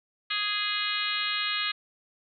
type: harmonic tone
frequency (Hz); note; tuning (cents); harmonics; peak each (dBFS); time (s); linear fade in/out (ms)
415.3; G#4; 0; 3 / 4 / 5 / 6 / 7 / 8 / 9 / 10; -35 / -35 / -35 / -35 / -35 / -35 / -35 / -35; 0.3-1.72; 10
effects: none